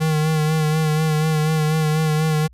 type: tone with vibrato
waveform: square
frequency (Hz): 155.56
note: D#3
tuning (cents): 0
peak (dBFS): -17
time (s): 0-2.48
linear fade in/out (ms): 20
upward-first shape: sine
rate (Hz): 4.1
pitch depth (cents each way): 34
effects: added 60 Hz sine -45 dBFS peak until 2.53 s + resampled to 32000 Hz